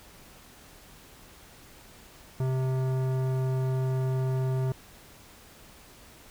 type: tone with tanh clipping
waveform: sine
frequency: 130.5 Hz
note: C3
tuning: 4 cents flat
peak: -27 dBFS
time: 2.4-4.72 s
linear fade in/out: 2 ms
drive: 16 dB
effects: pink hiss -52 dBFS RMS until 6.3 s